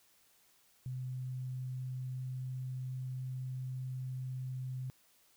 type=tone with pitch glide; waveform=sine; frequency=128.1 to 128.92 Hz; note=C3 to C3; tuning=-36 to -25 cents; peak=-37 dBFS; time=0.86-4.9 s; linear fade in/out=0 ms; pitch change=+11 cents; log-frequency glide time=1.32-3.23 s; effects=white hiss -68 dBFS RMS until 5.36 s